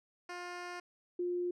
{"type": "tone pair in turn", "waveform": ["10% pulse", "sine"], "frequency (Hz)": [354.2, 354.2], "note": ["F4", "F4"], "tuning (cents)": [24, 24], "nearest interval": "unison", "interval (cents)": 0, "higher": "neither", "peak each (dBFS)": [-33, -32], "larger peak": "second", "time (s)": [[0.29, 0.8], [1.19, 1.51]], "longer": "first", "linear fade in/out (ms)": 5, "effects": ["low-pass 6000 Hz 12 dB/octave"]}